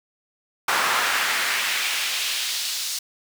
brown noise with high-pass filter sweep, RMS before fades -24 dBFS, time 0.68-2.99 s, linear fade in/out 5 ms, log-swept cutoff 1100 to 5000 Hz, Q 1.3, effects none

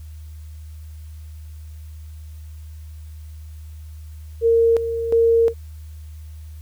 sine tone with tremolo, 460 Hz, A#4, 23 cents flat, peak -12 dBFS, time 4.41-5.54 s, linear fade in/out 50 ms, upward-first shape square, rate 1.4 Hz, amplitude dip 65%, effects added 77 Hz sine -34 dBFS peak until 6.61 s + white hiss -56 dBFS RMS until 6.61 s

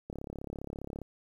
click train, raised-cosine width 2 ms, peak -26 dBFS, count 33, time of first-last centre 0.1-1.017 s, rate 34.9 Hz, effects 10-bit

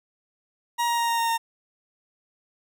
40% pulse tone with pitch steps, 947 / 941 / 935 / 929.1 / 923.2 / 917.4 Hz, A#5 / A#5 / A#5 / A#5 / A#5 / A#5, +27 / +16 / +5 / -6 / -17 / -28 cents, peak -21 dBFS, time 0.78-1.38 s, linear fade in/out 20 ms, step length 100 ms, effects none

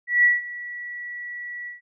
sine tone with ADSR envelope, 1942 Hz, B6, 30 cents flat, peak -12 dBFS, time 0.07-1.81 s, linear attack 170 ms, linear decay 170 ms, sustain -19 dB, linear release 140 ms, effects none

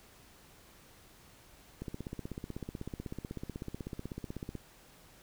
click train, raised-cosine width 3 ms, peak -26 dBFS, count 45, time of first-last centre 1.82-4.553 s, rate 16.1 Hz, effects pink hiss -59 dBFS RMS until 5.22 s

